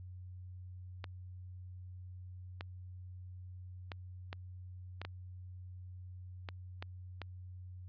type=clicks; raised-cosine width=0.3 ms; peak=-26 dBFS; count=9; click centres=1.042 / 2.609 / 3.918 / 4.329 / 5.016 / 5.05 / 6.488 / 6.825 / 7.217 s; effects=added 91 Hz sine -46 dBFS peak until 7.88 s + resampled to 11025 Hz